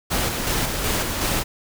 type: noise with tremolo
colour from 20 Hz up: pink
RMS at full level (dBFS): -22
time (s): 0.1-1.44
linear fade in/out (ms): 20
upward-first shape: square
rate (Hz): 2.7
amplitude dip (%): 35
effects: none